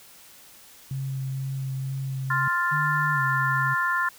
sine tone with vibrato, 134 Hz, C3, 42 cents sharp, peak -27 dBFS, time 0.91-2.48 s, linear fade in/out 2 ms, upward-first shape sine, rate 2.1 Hz, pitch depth 12 cents each way
sine chord, F major, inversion second, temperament equal, 1046.5 / 1396.9 / 1760 Hz, C6 / F6 / A6, 0 / 0 / 0 cents, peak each -26 dBFS, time 2.3-4.09 s, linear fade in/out 5 ms
sine tone with pitch glide, 150 to 134.41 Hz, D3 to C3, +37 to +47 cents, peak -27 dBFS, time 2.71-3.75 s, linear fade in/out 20 ms, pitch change -190 cents, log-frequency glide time 3.13-3.22 s
effects white hiss -50 dBFS RMS until 4.18 s

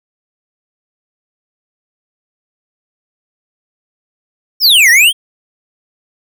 square exponential two-way sweep, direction down then up, 5588 to 1809 to 3316 Hz, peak -5 dBFS, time 4.6-5.13 s, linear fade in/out 50 ms, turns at 4.9 s, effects none

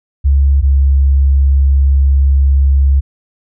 sine tone pair in turn, 69.3 / 68.58 Hz, C#2 / C#2, 0 / -18 cents, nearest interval unison, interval 18 cents, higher first, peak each -6 dBFS, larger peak neither, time 0.24-0.62 / 0.62-3.01 s, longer second, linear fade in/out 20 ms, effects none

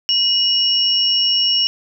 sine tone pair together, 2901 / 5454 Hz, F#7 / F8, -35 / -42 cents, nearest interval major seventh, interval 1093 cents, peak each -16 dBFS, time 0.09-1.67 s, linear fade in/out 0 ms, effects none

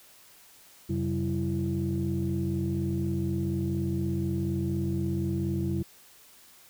sine tone cluster, 90.2 / 134.3 / 191.3 / 333.7 Hz, F#2 / C3 / G3 / E4, -44 / +46 / -42 / +21 cents, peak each -31 dBFS, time 0.89-5.83 s, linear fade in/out 10 ms, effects tanh soft clip ceiling -19 dBFS + white hiss -55 dBFS RMS until 6.69 s

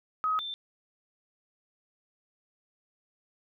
sine tone pair in turn, 1266 / 3557 Hz, D#6 / A7, +30 / +18 cents, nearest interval octave + tritone, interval 1788 cents, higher second, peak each -25 / -34 dBFS, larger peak first, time 0.24-0.39 / 0.39-0.54 s, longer neither, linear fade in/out 0 ms, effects none

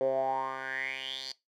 10% pulse tone with band-pass filter sweep, 132.6 Hz, C3, 23 cents sharp, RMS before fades -33 dBFS, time 0.01-1.32 s, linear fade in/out 0 ms, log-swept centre 490 to 4700 Hz, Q 7.3, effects noise-tail reverb RT60 0.2 s tail -20 dB re dry

